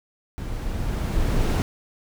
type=noise with level ramp; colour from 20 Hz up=brown; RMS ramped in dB=-31 to -18 dBFS; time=0.38-1.62 s; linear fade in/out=0 ms; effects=none